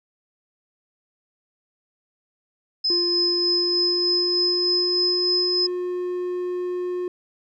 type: tone with tremolo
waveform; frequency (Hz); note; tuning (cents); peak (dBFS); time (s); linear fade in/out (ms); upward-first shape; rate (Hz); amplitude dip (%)
sine; 5100; D#8; +42; -18; 2.84-5.67; 10; sine; 3.3; 30
type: tone with pitch glide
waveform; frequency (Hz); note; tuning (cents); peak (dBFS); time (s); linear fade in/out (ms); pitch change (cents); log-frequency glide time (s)
triangle; 349.2 to 359.2; F4 to F4; 0 to +49; -22; 2.9-7.08; 2; +49; 3.15-5.4
effects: none